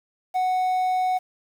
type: tone with quantisation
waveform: triangle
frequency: 740 Hz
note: F#5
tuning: in tune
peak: -18 dBFS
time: 0.34-1.19 s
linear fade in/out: 20 ms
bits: 8
effects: none